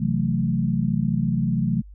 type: chord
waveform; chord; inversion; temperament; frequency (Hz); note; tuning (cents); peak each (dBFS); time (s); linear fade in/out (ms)
sine; F# half-diminished seventh; second; equal; 130.81 / 164.81 / 185 / 220; C3 / E3 / F#3 / A3; 0 / 0 / 0 / 0; -25; 0-1.82; 10
effects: added 50 Hz sine -40 dBFS peak until 1.94 s